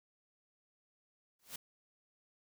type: noise with exponential growth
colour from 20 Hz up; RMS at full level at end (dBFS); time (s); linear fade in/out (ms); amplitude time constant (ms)
white; -40; 1.39-1.56; 5; 35
effects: none